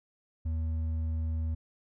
sine tone with hard clipping, 80.1 Hz, E2, 49 cents flat, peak -30 dBFS, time 0.45-1.55 s, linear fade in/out 10 ms, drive 4 dB, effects none

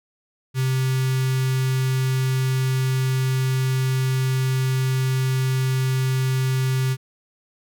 square tone with notch filter, 130.81 Hz, C3, in tune, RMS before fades -21 dBFS, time 0.54-6.97 s, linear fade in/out 50 ms, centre 640 Hz, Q 0.57, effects none

